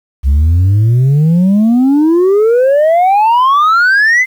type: exponential sweep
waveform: sine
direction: up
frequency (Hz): 65.41 to 2093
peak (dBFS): -3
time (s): 0.23-4.26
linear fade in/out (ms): 50
effects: tanh soft clip ceiling -5 dBFS + 7-bit